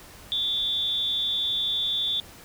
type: tone with amplitude modulation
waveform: sine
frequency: 3520 Hz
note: A7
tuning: in tune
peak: -20 dBFS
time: 0.32-2.2 s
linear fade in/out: 0 ms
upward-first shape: sine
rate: 268 Hz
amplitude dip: 75%
effects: pink hiss -47 dBFS RMS until 2.44 s